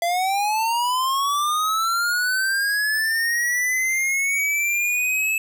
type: linear sweep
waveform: square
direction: up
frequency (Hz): 674 to 2614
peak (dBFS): -20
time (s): 0.02-5.38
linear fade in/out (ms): 2
effects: none